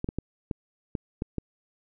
clicks, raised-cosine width 3 ms, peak -16 dBFS, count 7, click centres 0.044 / 0.089 / 0.186 / 0.512 / 0.952 / 1.221 / 1.383 s, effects none

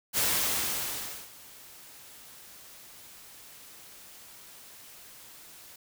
white noise with ADSR envelope, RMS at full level -26 dBFS, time 0.13-5.76 s, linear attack 49 ms, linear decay 1100 ms, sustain -24 dB, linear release 4 ms, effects none

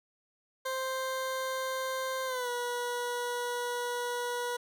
20% pulse tone with pitch glide, 523.3 to 485.4 Hz, C5 to B4, 0 to -30 cents, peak -27 dBFS, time 0.65-4.57 s, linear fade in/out 10 ms, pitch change -130 cents, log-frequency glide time 2.26-2.49 s, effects none

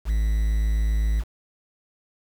triangle tone with quantisation, 53.8 Hz, A1, 38 cents flat, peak -17 dBFS, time 0.05-1.24 s, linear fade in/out 50 ms, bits 7, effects none

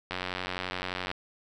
click train, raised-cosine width 0.3 ms, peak -16 dBFS, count 93, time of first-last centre 0.11-1.114 s, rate 91.6 Hz, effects none

